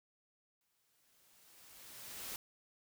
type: noise with exponential growth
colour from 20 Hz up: white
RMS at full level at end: -43 dBFS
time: 0.61-2.36 s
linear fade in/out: 1 ms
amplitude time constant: 380 ms
effects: none